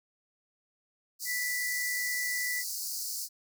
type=high-pass noise; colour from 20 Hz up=pink; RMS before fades=-36 dBFS; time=1.19-3.29 s; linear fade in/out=50 ms; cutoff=4400 Hz; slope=96 dB/octave
type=tone; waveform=sine; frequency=1975.5 Hz; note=B6; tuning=in tune; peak=-31 dBFS; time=1.25-2.64 s; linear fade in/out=50 ms
effects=none